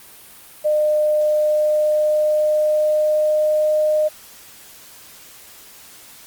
sine tone with pitch glide, 606 to 612.3 Hz, D#5 to D#5, -46 to -28 cents, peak -14 dBFS, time 0.64-4.09 s, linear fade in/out 20 ms, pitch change +18 cents, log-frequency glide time 1.32-3.78 s, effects white hiss -43 dBFS RMS until 6.26 s + Opus 32 kbps

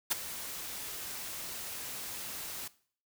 white noise with ADSR envelope, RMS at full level -27 dBFS, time 0.1-2.68 s, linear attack 18 ms, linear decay 16 ms, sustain -14 dB, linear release 6 ms, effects noise-tail reverb RT60 0.5 s tail -19 dB re dry

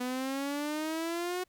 sawtooth exponential sweep, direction up, 246.9 to 368.1 Hz, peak -28 dBFS, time 0-1.44 s, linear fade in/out 10 ms, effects pink hiss -73 dBFS RMS until 1.48 s

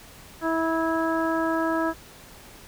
harmonic tone with a mistuned harmonic, 325.5 Hz, E4, 22 cents flat, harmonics 1 / 2 / 3 / 4 / 5, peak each -25 / -28 / -30 / -31 / -32 dBFS, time 0.41-1.94 s, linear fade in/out 50 ms, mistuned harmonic 5, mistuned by +20 cents, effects pink hiss -47 dBFS RMS until 2.67 s

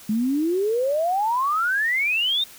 sine exponential sweep, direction up, 207.7 to 3729 Hz, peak -19 dBFS, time 0.09-2.44 s, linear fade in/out 5 ms, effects white hiss -45 dBFS RMS until 2.58 s

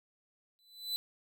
45% pulse tone with exponential growth, 4000 Hz, B7, 21 cents sharp, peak -30 dBFS, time 0.59-0.96 s, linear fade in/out 0 ms, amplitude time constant 79 ms, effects none

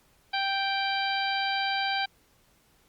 harmonic tone, 784 Hz, G5, in tune, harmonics 1 / 2 / 3 / 4 / 5 / 6, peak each -29 / -32 / -34 / -35 / -36 / -37 dBFS, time 0.33-2.06 s, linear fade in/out 10 ms, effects pink hiss -64 dBFS RMS until 2.88 s + Opus 48 kbps

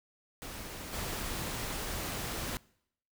pink noise with level steps, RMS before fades -43 / -37 dBFS, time 0.42-2.57 s, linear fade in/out 0 ms, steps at 0.92 s, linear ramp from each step 20 ms, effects noise-tail reverb RT60 0.7 s tail -23 dB re dry

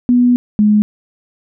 sine tone pair in turn, 245.4 / 210.2 Hz, B3 / G#3, -11 / +21 cents, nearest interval minor third, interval 268 cents, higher first, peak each -7 dBFS, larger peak neither, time 0.09-0.36 / 0.59-0.82 s, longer first, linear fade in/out 0 ms, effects none

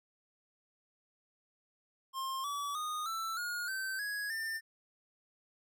square tone with pitch steps, 1062 / 1144.8 / 1234.1 / 1330.3 / 1434.1 / 1545.9 / 1666.5 / 1796.4 Hz, C6 / D6 / D#6 / E6 / F6 / G6 / G#6 / A6, +25 / -45 / -15 / +15 / +45 / -25 / +5 / +35 cents, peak -36 dBFS, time 2.13-4.61 s, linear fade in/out 50 ms, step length 310 ms, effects none

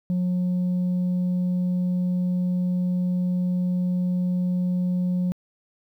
sine tone, 180 Hz, F#3, 47 cents flat, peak -18 dBFS, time 0.1-5.32 s, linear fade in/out 0 ms, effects tanh soft clip ceiling -20 dBFS + 10-bit

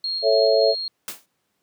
sine tone with tremolo, 4257 Hz, C8, 29 cents sharp, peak -23 dBFS, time 0.04-0.88 s, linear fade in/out 2 ms, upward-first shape square, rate 3.5 Hz, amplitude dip 25%
sine chord, A major, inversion none, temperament equal, 440 / 554.4 / 659.3 Hz, A4 / C#5 / E5, 0 / 0 / 0 cents, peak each -19 dBFS, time 0.22-0.75 s, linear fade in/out 50 ms
white noise with exponential decay, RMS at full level -27 dBFS, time 1.08-1.26 s, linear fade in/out 1 ms, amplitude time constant 38 ms
effects pink hiss -72 dBFS RMS until 1.62 s + high-pass 150 Hz 12 dB/octave

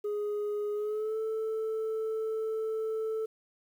sine tone with pitch glide, 415.8 to 440.5 Hz, G#4 to A4, +2 to +2 cents, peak -27 dBFS, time 0.04-3.26 s, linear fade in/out 10 ms, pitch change +100 cents, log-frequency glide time 0.74-1.18 s, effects tanh soft clip ceiling -29 dBFS + 10-bit

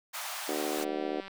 pink high-pass noise, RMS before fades -38 dBFS, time 0.13-0.85 s, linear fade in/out 20 ms, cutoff 670 Hz, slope 48 dB/octave
harmonic tone, 75.1 Hz, D2, 39 cents sharp, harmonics 3 / 4 / 5 / 6 / 7 / 8 / 9 / 10, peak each -47 / -36 / -36 / -39 / -40 / -41 / -47 / -40 dBFS, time 0.48-1.21 s, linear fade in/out 10 ms
click train, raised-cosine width 0.3 ms, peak -29 dBFS, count 98, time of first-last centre 0.78-1.28 s, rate 194 Hz
effects none

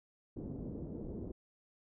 white low-pass noise, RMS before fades -43 dBFS, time 0.36-1.32 s, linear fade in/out 10 ms, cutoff 390 Hz, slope 24 dB/octave, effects none

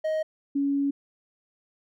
triangle / sine tone pair in turn, 627 / 280.3 Hz, D#5 / C#4, +13 / +19 cents, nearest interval octave + major second, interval 1394 cents, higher first, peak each -22 dBFS, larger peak neither, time 0.04-0.23 / 0.55-0.91 s, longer second, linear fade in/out 10 ms, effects none

